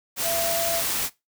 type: tone in noise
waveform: sine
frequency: 673 Hz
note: E5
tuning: 36 cents sharp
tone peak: -26 dBFS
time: 0.22-0.83 s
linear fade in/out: 50 ms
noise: white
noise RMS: -26 dBFS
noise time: 0.16-1.1 s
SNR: -3 dB
effects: noise-tail reverb RT60 0.2 s tail -19 dB re dry